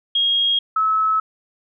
sine tone pair in turn, 3266 / 1296.1 Hz, G#7 / E6, -30 / -30 cents, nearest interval octave + major third, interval 1600 cents, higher first, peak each -15 dBFS, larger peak neither, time 0.15-0.59 / 0.76-1.2 s, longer neither, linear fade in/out 5 ms, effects none

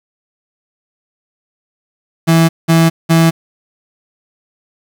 35% pulse tone bursts, 164.4 Hz, E3, 4 cents flat, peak -5 dBFS, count 3, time 2.27-3.31 s, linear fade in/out 20 ms, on 220 ms, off 190 ms, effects 7-bit

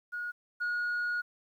sine tone pair in turn, 1445 / 1445 Hz, F#6 / F#6, -41 / -41 cents, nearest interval unison, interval 0 cents, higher neither, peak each -33 / -27 dBFS, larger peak second, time 0.12-0.32 / 0.6-1.22 s, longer second, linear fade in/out 20 ms, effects tanh soft clip ceiling -28 dBFS + 11-bit

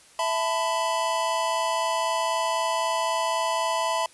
square chord, E suspended fourth, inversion none, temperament equal with one note detuned, 659.3 / 880 / 1003.9 Hz, E5 / A5 / B5, 0 / 0 / +28 cents, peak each -29 / -30 / -27 dBFS, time 0.19-4.06 s, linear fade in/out 2 ms, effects white hiss -53 dBFS RMS until 4.13 s + resampled to 24000 Hz

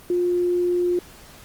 sine tone, 354.1 Hz, F4, 24 cents sharp, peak -18 dBFS, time 0.1-0.99 s, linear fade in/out 2 ms, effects pink hiss -46 dBFS RMS until 1.44 s + Opus 24 kbps

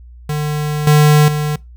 square tone with level steps, 150 Hz, D3, 37 cents sharp, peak -17 / -7 / -16 dBFS, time 0.29-1.56 s, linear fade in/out 5 ms, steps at 0.87 / 1.28 s, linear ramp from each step 2 ms, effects noise-tail reverb RT60 0.2 s tail -21 dB re dry + added 60 Hz sine -35 dBFS peak until 1.76 s

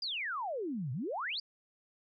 sine exponential two-way sweep, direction down then up, 5000 to 116.54 to 5000 Hz, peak -34 dBFS, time 0.02-1.4 s, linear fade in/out 5 ms, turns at 0.92 s, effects none

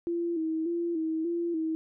sine tone with vibrato, 330.5 Hz, E4, 5 cents sharp, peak -27 dBFS, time 0.07-1.75 s, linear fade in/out 0 ms, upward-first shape square, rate 1.7 Hz, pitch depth 57 cents each way, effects none

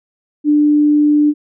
sine tone, 296.7 Hz, D4, 18 cents sharp, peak -8 dBFS, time 0.44-1.34 s, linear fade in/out 50 ms, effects none

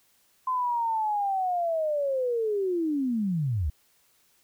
sine linear sweep, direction down, 1034 to 65.5 Hz, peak -24 dBFS, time 0.47-3.7 s, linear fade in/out 5 ms, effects white hiss -65 dBFS RMS until 4.43 s

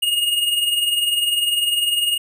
square tone with tremolo, 2858 Hz, F7, 39 cents sharp, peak -15 dBFS, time 0.02-2.18 s, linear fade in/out 10 ms, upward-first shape sine, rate 20 Hz, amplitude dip 55%, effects none

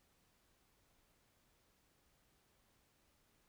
silence, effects pink hiss -75 dBFS RMS until 3.48 s

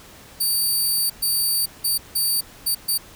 10% pulse tone bursts at uneven times, 4618 Hz, D8, 30 cents flat, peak -12 dBFS, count 6, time 0.4-1.1 / 1.22-1.66 / 1.84-1.98 / 2.15-2.41 / 2.66-2.75 / 2.88-2.98 s, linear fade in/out 10 ms, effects pink hiss -45 dBFS RMS until 3.15 s

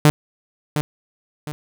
sawtooth tone with echo, 150 Hz, D3, 37 cents sharp, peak -5 dBFS, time 0.05-0.1 s, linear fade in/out 0 ms, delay 710 ms, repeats 2, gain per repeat -9 dB, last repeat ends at 1.52 s, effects none

